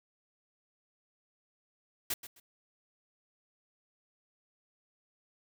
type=noise with echo; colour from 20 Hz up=white; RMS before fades=-33 dBFS; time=2.1-2.14 s; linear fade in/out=5 ms; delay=130 ms; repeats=2; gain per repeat=-13 dB; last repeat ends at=2.4 s; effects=none